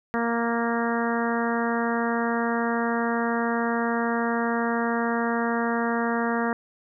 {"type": "harmonic tone", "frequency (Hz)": 233.1, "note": "A#3", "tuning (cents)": 0, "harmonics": [1, 2, 3, 4, 5, 6, 7, 8], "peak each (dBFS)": [-26, -29, -31, -32, -33, -34, -34, -35], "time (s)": [0.14, 6.53], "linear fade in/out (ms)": 0, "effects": []}